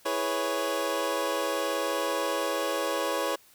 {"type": "chord", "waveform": "25% pulse", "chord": "C# minor seventh", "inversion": "first", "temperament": "equal", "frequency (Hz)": [329.6, 415.3, 493.9, 554.4], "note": ["E4", "G#4", "B4", "C#5"], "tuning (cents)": [0, 0, 0, 0], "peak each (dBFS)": [-31, -31, -30, -26], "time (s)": [0.05, 3.36], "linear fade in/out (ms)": 10, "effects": ["white hiss -58 dBFS RMS until 3.54 s"]}